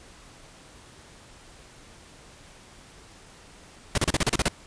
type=noise bursts; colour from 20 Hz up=pink; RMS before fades=-22 dBFS; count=9; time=3.95-4.483 s; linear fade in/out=2 ms; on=29 ms; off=34 ms; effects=pink hiss -50 dBFS RMS until 4.66 s + resampled to 22050 Hz